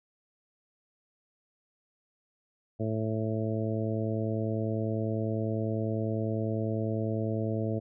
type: harmonic tone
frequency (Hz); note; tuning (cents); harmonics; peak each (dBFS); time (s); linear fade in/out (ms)
110; A2; 0; 1 / 2 / 3 / 4 / 5 / 6; -31 / -34 / -36 / -37 / -38 / -39; 2.79-7.8; 20
effects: none